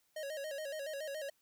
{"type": "tone with vibrato", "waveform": "square", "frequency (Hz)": 587.3, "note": "D5", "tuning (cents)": 0, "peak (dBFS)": -40, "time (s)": [0.16, 1.3], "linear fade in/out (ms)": 5, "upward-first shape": "square", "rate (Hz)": 7.1, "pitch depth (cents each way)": 99, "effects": ["white hiss -75 dBFS RMS until 1.41 s"]}